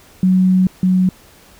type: tone pair in turn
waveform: sine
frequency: 185.6 / 184.82 Hz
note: F#3 / F#3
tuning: +6 / -2 cents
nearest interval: unison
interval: 8 cents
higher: first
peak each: -9 / -10 dBFS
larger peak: first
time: 0.23-0.67 / 0.83-1.09 s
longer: first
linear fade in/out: 2 ms
effects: pink hiss -46 dBFS RMS until 1.59 s